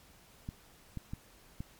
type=clicks; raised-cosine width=5 ms; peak=-26 dBFS; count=4; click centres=0.489 / 0.973 / 1.135 / 1.605 s; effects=pink hiss -60 dBFS RMS until 1.79 s + MP3 96 kbps